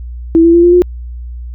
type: tone with pitch steps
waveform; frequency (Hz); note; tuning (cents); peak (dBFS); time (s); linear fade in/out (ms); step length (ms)
sine; 329.5 / 336 / 342.7 / 349.5 / 356.4; E4 / E4 / F4 / F4 / F4; -1 / +33 / -33 / +1 / +35; -3; 0.35-0.82; 0; 94
effects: added 60 Hz sine -22 dBFS peak until 1.54 s